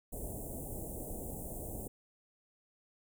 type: band-stop noise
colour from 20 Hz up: pink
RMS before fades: -42 dBFS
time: 0.12-1.88 s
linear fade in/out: 10 ms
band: 750 to 7900 Hz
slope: 48 dB/octave
effects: none